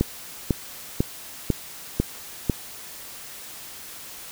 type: click train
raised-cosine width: 3 ms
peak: -6 dBFS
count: 6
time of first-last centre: 0.01-2.498 s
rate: 2.01 Hz
effects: white hiss -40 dBFS RMS until 4.31 s